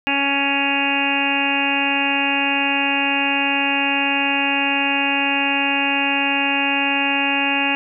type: harmonic tone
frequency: 278.6 Hz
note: C#4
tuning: 9 cents sharp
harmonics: 1 / 2 / 3 / 4 / 5 / 6 / 7 / 8 / 9 / 10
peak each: -24 / -32 / -24 / -33 / -34 / -27 / -31 / -30 / -22 / -22 dBFS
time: 0.07-7.75 s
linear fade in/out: 0 ms
effects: none